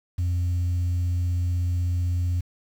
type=tone; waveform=sine; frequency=88.4 Hz; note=F2; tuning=22 cents sharp; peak=-19 dBFS; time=0.18-2.41 s; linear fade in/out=10 ms; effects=tanh soft clip ceiling -20 dBFS + 8-bit